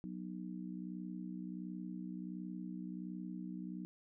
harmonic tone, 61.4 Hz, B1, 9 cents flat, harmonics 3 / 4 / 5, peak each -44 / -48 / -48 dBFS, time 0.04-3.85 s, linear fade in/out 0 ms, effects none

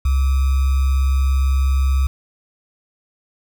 sine tone with sample-and-hold, 67 Hz, C2, 42 cents sharp, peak -13 dBFS, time 0.05-2.07 s, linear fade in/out 5 ms, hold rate 1225 Hz, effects none

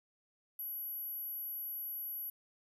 sine tone, 11730 Hz, F#9, 16 cents flat, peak -37 dBFS, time 0.59-2.3 s, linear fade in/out 5 ms, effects tanh soft clip ceiling -36 dBFS + 13-bit

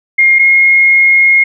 sine tone pair in turn, 2130 / 2149 Hz, C7 / C7, +30 / +46 cents, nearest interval unison, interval 16 cents, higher second, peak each -4 dBFS, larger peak neither, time 0.18-0.39 / 0.39-1.44 s, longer second, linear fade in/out 10 ms, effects none

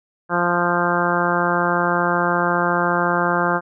harmonic tone, 174.61 Hz, F3, in tune, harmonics 1 / 2 / 3 / 4 / 5 / 6 / 7 / 8 / 9, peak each -25 / -25 / -25 / -25 / -25 / -25 / -25 / -25 / -25 dBFS, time 0.29-3.61 s, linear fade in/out 50 ms, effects none

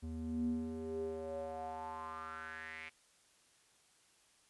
square tone with band-pass filter sweep, 79.9 Hz, D#2, 47 cents sharp, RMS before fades -42 dBFS, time 0.02-2.9 s, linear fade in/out 20 ms, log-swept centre 160 to 2300 Hz, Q 5.7, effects white hiss -69 dBFS RMS until 4.49 s + resampled to 24000 Hz

